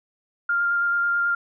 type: tone with vibrato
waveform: sine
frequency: 1399 Hz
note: F6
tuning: 3 cents sharp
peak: -19 dBFS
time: 0.49-1.35 s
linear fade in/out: 5 ms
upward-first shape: square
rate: 9.2 Hz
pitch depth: 8 cents each way
effects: none